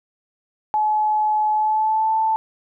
sine tone with pitch glide, 854 to 882.1 Hz, G#5 to A5, +48 to +4 cents, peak -16 dBFS, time 0.74-2.36 s, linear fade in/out 0 ms, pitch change +56 cents, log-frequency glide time 1.52-2.13 s, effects none

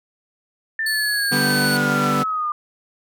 sine linear sweep, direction down, 1792 to 1198 Hz, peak -20 dBFS, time 0.79-2.52 s, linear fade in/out 2 ms
sawtooth tone, 4435 Hz, C#8, in tune, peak -20 dBFS, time 0.86-1.77 s, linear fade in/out 5 ms
sawtooth chord, G major, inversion second, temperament equal, 146.83 / 196 / 246.9 Hz, D3 / G3 / B3, 0 / 0 / 0 cents, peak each -20 / -21 / -18 dBFS, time 1.31-2.24 s, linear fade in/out 20 ms
effects none

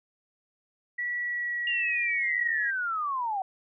sine tone with pitch glide, 1942 to 1905.3 Hz, B6 to A#6, -30 to +37 cents, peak -28 dBFS, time 0.98-2.71 s, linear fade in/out 10 ms, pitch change -33 cents, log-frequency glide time 1.18-2 s
sine linear sweep, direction down, 2827 to 741 Hz, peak -27 dBFS, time 1.67-3.42 s, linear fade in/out 2 ms
effects none

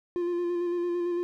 triangle tone with vibrato, 349.2 Hz, F4, in tune, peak -24 dBFS, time 0.16-1.23 s, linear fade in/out 0 ms, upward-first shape square, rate 8.9 Hz, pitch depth 18 cents each way, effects none

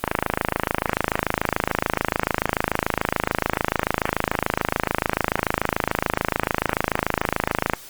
click train, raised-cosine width 0.5 ms, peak -3 dBFS, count 208, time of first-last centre 0.04-7.735 s, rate 26.9 Hz, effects white hiss -42 dBFS RMS until 7.89 s + Opus 24 kbps

